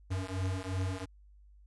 square beating tone pair, 92.5 / 95.3 Hz, F#2 / G2, 0 / -48 cents, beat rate 2.8 Hz, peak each -36 / -36 dBFS, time 0.1-1.06 s, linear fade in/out 20 ms, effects added 50 Hz sine -55 dBFS peak until 1.66 s + resampled to 24000 Hz

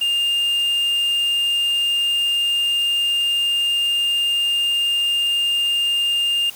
triangle tone, 2809 Hz, F7, 9 cents sharp, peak -15 dBFS, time 0.01-6.5 s, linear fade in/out 5 ms, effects white hiss -40 dBFS RMS until 6.55 s

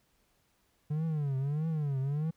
triangle tone with vibrato, 146.83 Hz, D3, in tune, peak -27 dBFS, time 0.9-2.31 s, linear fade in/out 10 ms, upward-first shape triangle, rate 1.6 Hz, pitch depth 200 cents each way, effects pink hiss -72 dBFS RMS until 2.36 s

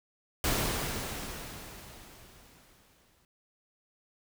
pink noise with exponential decay, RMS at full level -28 dBFS, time 0.44-3.25 s, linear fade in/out 1 ms, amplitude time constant 610 ms, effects none

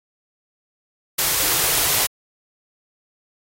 white band-stop noise, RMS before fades -19 dBFS, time 1.18-2.07 s, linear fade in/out 10 ms, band 180 to 270 Hz, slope 96 dB/octave, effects AAC 48 kbps

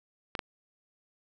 clicks, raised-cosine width 0.3 ms, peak -16 dBFS, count 2, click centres 0.352 / 0.392 s, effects none

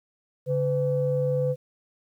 sine tone pair together, 141.6 / 504.6 Hz, C#3 / B4, +37 / +37 cents, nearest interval octave + minor seventh, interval 2200 cents, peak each -25 / -23 dBFS, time 0.46-1.56 s, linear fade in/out 50 ms, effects tanh soft clip ceiling -14 dBFS + 10-bit

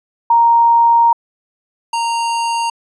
sine / square tone pair in turn, 932.3 / 928 Hz, A#5 / A#5, 0 / -8 cents, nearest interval unison, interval 8 cents, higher first, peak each -7 / -16 dBFS, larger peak first, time 0.3-1.13 / 1.93-2.7 s, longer first, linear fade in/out 5 ms, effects resampled to 24000 Hz

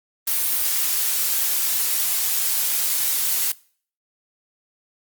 blue noise, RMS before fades -21 dBFS, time 0.27-3.52 s, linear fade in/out 5 ms, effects noise-tail reverb RT60 0.5 s tail -23 dB re dry + Opus 32 kbps

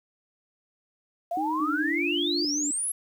sine exponential sweep, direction up, 666 to 11340 Hz, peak -26 dBFS, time 1.31-2.92 s, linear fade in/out 5 ms
sine tone with pitch glide, 311.1 to 347.2 Hz, D#4 to F4, 0 to -10 cents, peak -29 dBFS, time 1.37-2.45 s, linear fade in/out 2 ms, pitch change +190 cents, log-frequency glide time 1.8-2.03 s
sine tone with vibrato, 293.7 Hz, D4, in tune, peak -29 dBFS, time 1.6-2.71 s, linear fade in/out 5 ms, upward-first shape square, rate 6.3 Hz, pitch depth 22 cents each way
effects 9-bit

